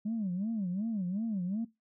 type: tone with vibrato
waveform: sine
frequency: 201.6 Hz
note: G3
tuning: 49 cents sharp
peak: -29 dBFS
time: 0.05-1.65 s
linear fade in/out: 10 ms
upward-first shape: sine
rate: 2.7 Hz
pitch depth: 230 cents each way
effects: noise-tail reverb RT60 0.2 s tail -20 dB re dry + tanh soft clip ceiling -27 dBFS